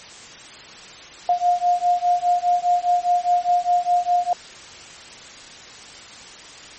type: beating tone pair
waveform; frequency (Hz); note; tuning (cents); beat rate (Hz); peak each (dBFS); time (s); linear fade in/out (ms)
sine; 707 / 711.9; F5 / F5; +21 / +33; 4.9; -19; 1.29-4.33; 2
effects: white hiss -40 dBFS RMS until 6.78 s + MP3 32 kbps